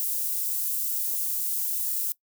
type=high-pass noise; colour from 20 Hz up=white; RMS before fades=-28 dBFS; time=0-2.12 s; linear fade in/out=0 ms; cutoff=11000 Hz; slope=12 dB/octave; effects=noise-tail reverb RT60 0.1 s tail -21 dB re dry